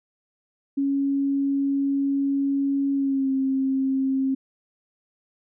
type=tone with pitch glide; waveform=sine; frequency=277.2 to 267.1 Hz; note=C#4 to C4; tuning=0 to +36 cents; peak=-20 dBFS; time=0.77-4.35 s; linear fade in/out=10 ms; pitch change=-64 cents; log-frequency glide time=2.94-3.31 s; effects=none